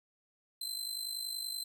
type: tone with amplitude modulation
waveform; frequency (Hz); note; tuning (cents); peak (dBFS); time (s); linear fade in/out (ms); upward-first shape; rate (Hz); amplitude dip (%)
sawtooth; 4082; C8; -44; -31; 0.61-1.64; 5; sine; 50.5; 65
effects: none